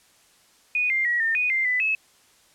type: tone with pitch steps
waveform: sine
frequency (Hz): 2476 / 2100 / 1916 / 1812 / 2479 / 2092 / 1997 / 2589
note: D#7 / C7 / A#6 / A#6 / D#7 / C7 / B6 / E7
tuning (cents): -9 / +6 / +47 / -50 / -7 / -1 / +19 / -32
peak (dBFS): -20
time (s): 0.75-1.95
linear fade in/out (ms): 2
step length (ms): 150
effects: white hiss -58 dBFS RMS until 2.54 s + low-pass 10000 Hz 12 dB/octave